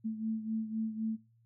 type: beating tone pair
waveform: sine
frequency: 220 / 223.9 Hz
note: A3 / A3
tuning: 0 / +30 cents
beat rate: 3.9 Hz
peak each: -34 / -39 dBFS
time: 0.04-1.17 s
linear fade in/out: 20 ms
effects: noise-tail reverb RT60 0.3 s tail -24 dB re dry + added 115 Hz sine -64 dBFS peak until 1.45 s